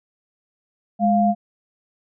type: tone pair together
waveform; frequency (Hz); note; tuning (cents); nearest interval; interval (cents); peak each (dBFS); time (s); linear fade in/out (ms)
sine; 207.7 / 698.6; G#3 / F5; 0 / 0; octave + major sixth; 2100; -17; 0.99-1.35; 50
effects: none